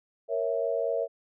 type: chord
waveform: sine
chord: A# diminished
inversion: none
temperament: equal with one note detuned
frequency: 466.2 / 551.2 / 659.3 Hz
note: A#4 / C#5 / E5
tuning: 0 / -10 / 0 cents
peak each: -30 dBFS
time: 0.28-1.08 s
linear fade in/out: 50 ms
effects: none